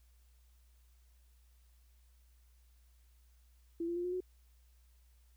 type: tone with pitch steps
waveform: sine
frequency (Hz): 336.4 / 343.7 / 351.1 / 358.7 / 366.4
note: E4 / F4 / F4 / F4 / F#4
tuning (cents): +35 / -28 / +9 / +46 / -17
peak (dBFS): -34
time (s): 3.8-4.205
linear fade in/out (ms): 5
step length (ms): 81
effects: added 60 Hz sine -62 dBFS peak until 5.36 s + white hiss -75 dBFS RMS until 5.36 s